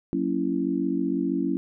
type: chord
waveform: sine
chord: F# dominant seventh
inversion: none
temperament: just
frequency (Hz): 185 / 231.2 / 277.5 / 333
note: F#3 / A#3 / C#4 / E4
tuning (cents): 0 / -14 / +2 / +18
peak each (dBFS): -30 / -31 / -26 / -28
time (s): 0.13-1.57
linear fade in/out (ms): 0
effects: none